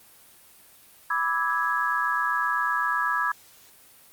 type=chord; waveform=sine; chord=E dominant seventh; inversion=second; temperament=equal with one note detuned; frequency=987.8 / 1174.7 / 1302.6 / 1661.2 Hz; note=B5 / D6 / E6 / G#6; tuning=0 / 0 / -21 / 0 cents; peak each=-29 / -29 / -29 / -26 dBFS; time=1.1-3.32 s; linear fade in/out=5 ms; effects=white hiss -53 dBFS RMS until 4.12 s + Opus 32 kbps

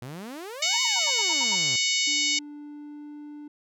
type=exponential two-way sweep; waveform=sawtooth; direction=up then down; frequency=116.54 to 1059 to 116.54 Hz; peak=-32 dBFS; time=0.02-1.76 s; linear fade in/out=0 ms; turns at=0.82 s
type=harmonic tone; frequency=740 Hz; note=F#5; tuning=in tune; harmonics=3 / 4 / 5 / 6 / 7 / 8 / 9 / 10; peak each=-28 / -29 / -30 / -31 / -31 / -32 / -33 / -33 dBFS; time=0.62-2.39 s; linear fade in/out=5 ms
type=tone bursts; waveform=triangle; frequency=932.3 Hz; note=A#5; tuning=in tune; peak=-28 dBFS; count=8; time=0.73-1.556 s; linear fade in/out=10 ms; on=42 ms; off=70 ms
type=tone with pitch glide; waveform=triangle; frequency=293.7 to 295.6 Hz; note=D4 to D4; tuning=0 to +11 cents; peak=-36 dBFS; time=2.07-3.48 s; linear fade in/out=5 ms; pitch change=+11 cents; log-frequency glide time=2.51-3.12 s
effects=none

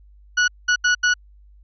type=tone bursts at uneven times; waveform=40% pulse; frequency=1467 Hz; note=F#6; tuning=15 cents flat; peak=-14 dBFS; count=4; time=0.37-0.48 / 0.68-0.76 / 0.84-0.95 / 1.03-1.14 s; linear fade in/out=10 ms; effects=added 50 Hz sine -46 dBFS peak until 1.63 s + resampled to 16000 Hz

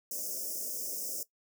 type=band-stop noise; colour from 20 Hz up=white; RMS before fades=-37 dBFS; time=0.11-1.23 s; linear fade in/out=2 ms; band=640 to 5100 Hz; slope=96 dB/octave; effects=noise-tail reverb RT60 0.1 s tail -17 dB re dry + high-pass 300 Hz 12 dB/octave

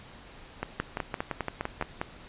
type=two click trains; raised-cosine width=0.5 ms; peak=-14 / -15 dBFS; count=7 / 8; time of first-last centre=0.8-2.015 / 0.63-1.825 s; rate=4.94 / 5.86 Hz; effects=pink hiss -49 dBFS RMS until 2.28 s + resampled to 8000 Hz

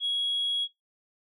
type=tone; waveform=sine; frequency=3322 Hz; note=G#7; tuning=in tune; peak=-24 dBFS; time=0-0.68 s; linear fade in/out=50 ms; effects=noise-tail reverb RT60 0.2 s tail -23 dB re dry + tanh soft clip ceiling -22 dBFS

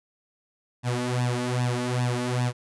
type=tone with flanger; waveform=sawtooth; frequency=123.47 Hz; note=B2; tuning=in tune; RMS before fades=-26 dBFS; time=0.83-2.53 s; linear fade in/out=50 ms; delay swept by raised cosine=1.1 to 3.5 ms; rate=2.5 Hz; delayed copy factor=+0.85; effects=resampled to 24000 Hz

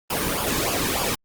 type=noise with flanger; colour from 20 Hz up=pink; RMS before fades=-24 dBFS; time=0.1-1.15 s; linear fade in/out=5 ms; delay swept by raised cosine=0.5 to 1.5 ms; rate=3.3 Hz; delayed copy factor=-0.7; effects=Opus 32 kbps

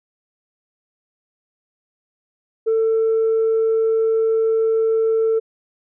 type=tone; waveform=sine; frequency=446.7 Hz; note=A4; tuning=26 cents sharp; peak=-13 dBFS; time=2.66-5.4 s; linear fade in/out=20 ms; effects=tanh soft clip ceiling -12 dBFS

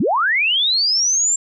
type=linear sweep; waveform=sine; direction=up; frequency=146.83 to 7459 Hz; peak=-14 dBFS; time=0-1.36 s; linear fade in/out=5 ms; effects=none

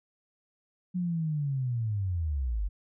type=linear sweep; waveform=sine; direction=down; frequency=183.3 to 45.12 Hz; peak=-27 dBFS; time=0.94-2.69 s; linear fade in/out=20 ms; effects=none

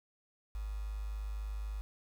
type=tone with quantisation; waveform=sine; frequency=51.91 Hz; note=G#1; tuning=in tune; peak=-36 dBFS; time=0.55-1.81 s; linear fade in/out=0 ms; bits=9; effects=none

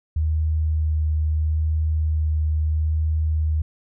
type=tone with vibrato; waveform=sine; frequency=77.78 Hz; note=D#2; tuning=in tune; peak=-18 dBFS; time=0.16-3.62 s; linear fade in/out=5 ms; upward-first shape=sine; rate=0.76 Hz; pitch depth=12 cents each way; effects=none

